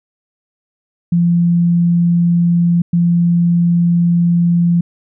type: tone bursts at uneven times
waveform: sine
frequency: 172 Hz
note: F3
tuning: 26 cents flat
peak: -9 dBFS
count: 2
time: 1.12-2.82 / 2.93-4.81 s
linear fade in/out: 5 ms
effects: none